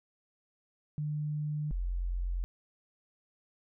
sine tone pair in turn, 150 / 44.26 Hz, D3 / F1, +37 / +24 cents, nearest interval octave + major sixth, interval 2113 cents, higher first, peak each -31 / -30 dBFS, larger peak second, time 0.98-1.71 / 1.71-2.44 s, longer neither, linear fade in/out 0 ms, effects none

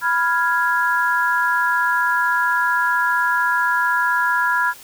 sine chord, F diminished, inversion second, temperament equal, 987.8 / 1396.9 / 1661.2 Hz, Cb6 / F6 / Ab6, 0 / 0 / 0 cents, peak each -20 dBFS, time 0.01-4.74 s, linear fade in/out 50 ms, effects white hiss -42 dBFS RMS until 4.83 s

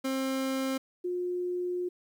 30% pulse / sine tone pair in turn, 265.5 / 357.6 Hz, C4 / F4, +25 / +41 cents, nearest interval perfect fourth, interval 516 cents, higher second, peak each -26 / -29 dBFS, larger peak first, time 0.04-0.78 / 1.04-1.89 s, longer second, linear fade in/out 10 ms, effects 11-bit

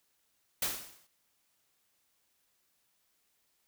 white noise with exponential decay, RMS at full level -29 dBFS, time 0.62-1.07 s, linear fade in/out 5 ms, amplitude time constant 97 ms, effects white hiss -75 dBFS RMS until 3.67 s

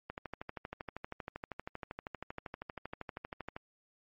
click train, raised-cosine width 0.5 ms, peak -25 dBFS, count 45, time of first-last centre 0.1-3.565 s, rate 12.7 Hz, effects MP3 32 kbps

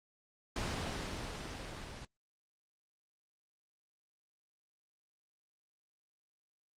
pink noise with level ramp, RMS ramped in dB -35 to -46 dBFS, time 0.56-2.05 s, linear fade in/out 2 ms, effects low-pass 6000 Hz 12 dB/octave + Opus 24 kbps

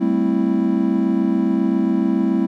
triangle chord, A minor seventh, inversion third, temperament equal with one note detuned, 196 / 223.2 / 261.6 / 329.6 Hz, G3 / A3 / C4 / E4, 0 / +25 / 0 / 0 cents, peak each -19 dBFS, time 0-2.47 s, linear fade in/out 20 ms, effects none

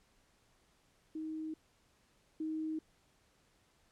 sine tone pair in turn, 314.6 / 314.6 Hz, D#4 / D#4, +19 / +19 cents, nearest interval unison, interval 0 cents, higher neither, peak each -38 / -35 dBFS, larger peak second, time 1.15-1.54 / 2.4-2.79 s, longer neither, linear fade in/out 5 ms, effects pink hiss -71 dBFS RMS until 3.91 s + low-pass 10000 Hz 12 dB/octave

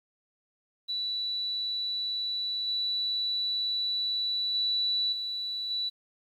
sine tone with level steps, 3951 Hz, B7, in tune, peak -29 / -27 / -25 / -31 / -28 dBFS, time 0.88-5.9 s, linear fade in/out 20 ms, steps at 2.67 / 4.54 / 5.12 / 5.7 s, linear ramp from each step 10 ms, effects 10-bit

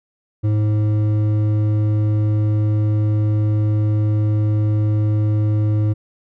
sine tone with hard clipping, 106.2 Hz, G#2, 39 cents sharp, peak -16 dBFS, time 0.43-5.94 s, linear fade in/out 20 ms, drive 8 dB, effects none

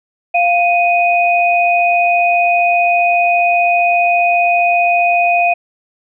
sine tone pair together, 698.5 / 2491 Hz, F5 / D#7, 0 / +1 cents, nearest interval octave + minor seventh, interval 2201 cents, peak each -11 / -14 dBFS, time 0.34-5.54 s, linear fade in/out 10 ms, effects none

